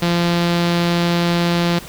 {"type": "tone with low-pass filter", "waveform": "sawtooth", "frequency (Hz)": 172.2, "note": "F3", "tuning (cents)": -24, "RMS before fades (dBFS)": -17, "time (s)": [0.02, 1.79], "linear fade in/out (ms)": 5, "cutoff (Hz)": 4200, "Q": 2.1, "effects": ["pink hiss -36 dBFS RMS until 1.88 s"]}